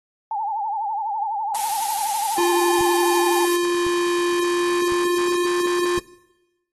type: tone with vibrato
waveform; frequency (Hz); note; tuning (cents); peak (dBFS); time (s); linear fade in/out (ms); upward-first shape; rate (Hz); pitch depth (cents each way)
sine; 849; G#5; +38; -22; 0.31-3.45; 2; triangle; 12; 140
type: noise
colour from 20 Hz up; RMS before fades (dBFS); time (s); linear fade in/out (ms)
blue; -26; 1.54-3.57; 10
type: tone with pitch glide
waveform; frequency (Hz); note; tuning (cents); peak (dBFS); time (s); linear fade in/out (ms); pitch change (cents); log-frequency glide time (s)
square; 349.2 to 352.6; F4 to F4; 0 to +17; -19; 2.38-5.99; 2; +17; 4.24-5.58
type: click train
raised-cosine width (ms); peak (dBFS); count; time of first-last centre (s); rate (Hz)
5; -24; 4; 2.81-5.978; 0.947
effects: noise-tail reverb RT60 1.0 s tail -19 dB re dry + AAC 32 kbps